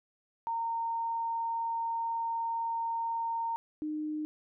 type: tone pair in turn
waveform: sine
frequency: 919 / 305.4 Hz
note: A#5 / D#4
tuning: -25 / -32 cents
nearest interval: octave + perfect fifth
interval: 1907 cents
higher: first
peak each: -30 / -32 dBFS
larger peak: first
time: 0.47-3.56 / 3.82-4.25 s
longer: first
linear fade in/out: 0 ms
effects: none